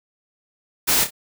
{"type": "noise with echo", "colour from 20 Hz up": "white", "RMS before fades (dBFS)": -18, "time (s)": [0.87, 1.05], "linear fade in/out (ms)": 20, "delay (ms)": 29, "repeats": 2, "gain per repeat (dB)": -9, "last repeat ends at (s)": 1.108, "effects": []}